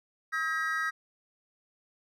triangle tone cluster, 1279 / 1610 / 1904 Hz, D#6 / G6 / A#6, +47 / +46 / +36 cents, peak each -31 dBFS, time 0.32-0.91 s, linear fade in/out 20 ms, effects none

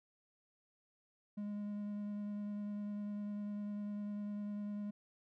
triangle tone with vibrato, 206.3 Hz, G#3, 11 cents flat, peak -37 dBFS, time 1.37-4.91 s, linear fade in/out 10 ms, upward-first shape square, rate 10 Hz, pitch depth 8 cents each way, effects none

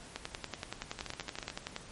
two click trains, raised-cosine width 0.2 ms, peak -19 / -22 dBFS, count 18 / 8, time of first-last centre 0.16-1.764 / 0.99-1.501 s, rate 10.6 / 13.7 Hz, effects pink hiss -51 dBFS RMS until 1.91 s + MP3 48 kbps

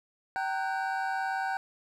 triangle tone cluster, 771 / 921 / 1487 / 1585 Hz, G5 / A#5 / F#6 / G6, -29 / -21 / +8 / +19 cents, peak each -29 / -36 / -34 / -37 dBFS, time 0.36-1.57 s, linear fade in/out 0 ms, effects none

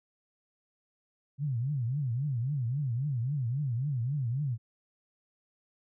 sine tone with vibrato, 130.81 Hz, C3, in tune, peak -28 dBFS, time 1.38-4.58 s, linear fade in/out 50 ms, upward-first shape triangle, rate 3.7 Hz, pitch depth 280 cents each way, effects none

